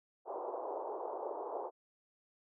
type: band-pass noise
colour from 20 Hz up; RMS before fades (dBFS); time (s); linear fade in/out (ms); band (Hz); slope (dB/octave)
pink; -41; 0.25-1.71; 50; 380 to 1000; 48
effects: none